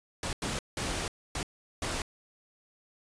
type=noise bursts at uneven times; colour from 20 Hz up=pink; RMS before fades=-33 dBFS; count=5; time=0.23-0.33 / 0.42-0.59 / 0.77-1.08 / 1.35-1.43 / 1.82-2.02 s; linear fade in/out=2 ms; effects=resampled to 22050 Hz